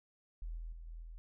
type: tone with level steps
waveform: sine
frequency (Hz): 41.2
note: E1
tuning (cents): 0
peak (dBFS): -39 / -41 / -46 / -44 / -46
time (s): 0.42-1.18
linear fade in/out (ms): 0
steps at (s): 0.57 / 0.72 / 0.87 / 1.02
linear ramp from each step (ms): 5
effects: none